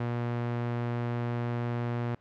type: tone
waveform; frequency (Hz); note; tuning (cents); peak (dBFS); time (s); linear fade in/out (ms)
sawtooth; 119.6; A#2; +45; -25; 0-2.15; 5
effects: pink hiss -63 dBFS RMS until 2.2 s + low-pass 2000 Hz 12 dB/octave